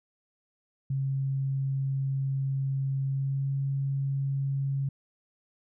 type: tone with pitch glide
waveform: sine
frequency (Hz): 135.7 to 137.36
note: C#3 to C#3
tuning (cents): -36 to -15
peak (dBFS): -26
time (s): 0.9-4.89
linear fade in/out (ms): 5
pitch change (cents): +21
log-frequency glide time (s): 3.04-3.53
effects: none